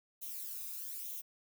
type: noise with flanger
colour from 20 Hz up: violet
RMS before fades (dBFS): -43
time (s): 0.21-1.22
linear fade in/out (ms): 20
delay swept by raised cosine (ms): 0.3 to 0.82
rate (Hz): 1.1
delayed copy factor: +0.6
effects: none